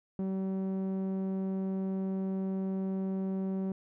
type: tone with low-pass filter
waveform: sawtooth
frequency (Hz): 191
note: G3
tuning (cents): -45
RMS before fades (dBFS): -33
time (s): 0.19-3.72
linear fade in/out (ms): 2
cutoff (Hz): 430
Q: 0.56
effects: none